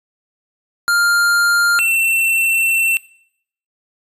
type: tone pair in turn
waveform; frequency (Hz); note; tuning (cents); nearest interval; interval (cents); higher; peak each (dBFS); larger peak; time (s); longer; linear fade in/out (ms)
square; 1400 / 2694; F6 / E7; +4 / +37; major seventh; 1133; second; -13 / -14; first; 0.88-1.79 / 1.79-2.97; second; 0
effects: noise-tail reverb RT60 0.7 s tail -22 dB re dry + resampled to 32000 Hz